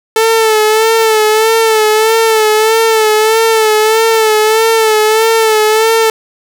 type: tone with vibrato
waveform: sawtooth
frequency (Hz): 440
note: A4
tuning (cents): 0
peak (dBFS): -3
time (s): 0.16-6.1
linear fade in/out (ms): 2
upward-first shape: sine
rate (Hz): 1.6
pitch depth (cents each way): 47
effects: none